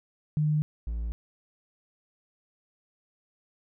sine / triangle tone pair in turn, 151.7 / 56.82 Hz, D#3 / A#1, -44 / -44 cents, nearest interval octave + perfect fourth, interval 1700 cents, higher first, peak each -22 / -27 dBFS, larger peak first, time 0.37-0.62 / 0.87-1.12 s, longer neither, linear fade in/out 0 ms, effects none

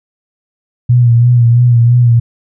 sine tone with vibrato, 120 Hz, B2, 49 cents flat, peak -4 dBFS, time 0.89-2.2 s, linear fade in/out 10 ms, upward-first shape sine, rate 3 Hz, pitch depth 44 cents each way, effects none

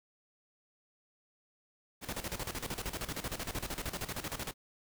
pink noise with tremolo, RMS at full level -37 dBFS, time 2.01-4.54 s, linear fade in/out 50 ms, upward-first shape square, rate 13 Hz, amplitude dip 75%, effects none

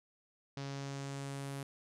sawtooth tone with low-pass filter sweep, 138.59 Hz, C#3, in tune, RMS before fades -42 dBFS, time 0.57-1.63 s, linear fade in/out 2 ms, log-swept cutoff 5200 to 11000 Hz, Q 2, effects none

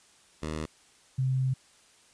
10% pulse / sine tone pair in turn, 77.78 / 130.81 Hz, D#2 / C3, 0 / 0 cents, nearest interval major sixth, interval 900 cents, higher second, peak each -24 dBFS, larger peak neither, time 0.42-0.66 / 1.18-1.54 s, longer second, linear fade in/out 10 ms, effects white hiss -60 dBFS RMS until 2.13 s + resampled to 22050 Hz

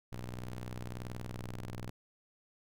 sawtooth ring-modulated tone, 61.74 Hz, B1, in tune, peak -33 dBFS, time 0.12-1.9 s, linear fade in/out 5 ms, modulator 51.4 Hz, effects none

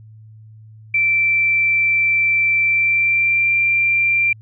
sine tone with pitch glide, 2340 to 2367 Hz, D7 to D7, -7 to +13 cents, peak -13 dBFS, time 0.94-4.33 s, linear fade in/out 5 ms, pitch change +20 cents, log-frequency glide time 2.63-3.54 s, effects added 109 Hz sine -39 dBFS peak until 4.41 s

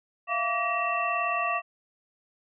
sine tone cluster, 659 / 697 / 1151 / 1895 / 2687 Hz, E5 / F5 / D6 / A#6 / E7, -1 / -4 / -35 / +28 / +33 cents, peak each -37 / -31 / -28 / -35 / -31 dBFS, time 0.27-1.62 s, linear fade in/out 50 ms, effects none

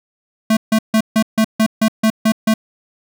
square tone bursts, 220 Hz, A3, in tune, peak -11 dBFS, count 10, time 0.5-2.54 s, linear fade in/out 5 ms, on 69 ms, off 150 ms, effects none

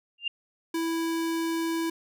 sine tone with exponential growth, 2794 Hz, F7, in tune, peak -22 dBFS, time 0.18-0.28 s, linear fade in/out 5 ms, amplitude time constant 20 ms
square tone, 329.6 Hz, E4, in tune, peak -27 dBFS, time 0.74-1.9 s, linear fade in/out 5 ms
effects none

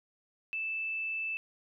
sine tone, 2637 Hz, E7, in tune, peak -32 dBFS, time 0.53-1.37 s, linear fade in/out 0 ms, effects none

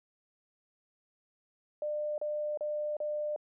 sine tone bursts, 599 Hz, D5, 34 cents sharp, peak -31 dBFS, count 4, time 1.82-3.362 s, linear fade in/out 2 ms, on 360 ms, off 34 ms, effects none

